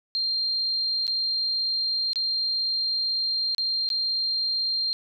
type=tone with dropouts; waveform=sine; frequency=4186 Hz; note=C8; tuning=in tune; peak=-23 dBFS; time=0.15-4.93 s; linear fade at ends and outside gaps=0 ms; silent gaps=1.068-1.078 / 2.132-2.158 / 3.548-3.582 / 3.89-3.902 s; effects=none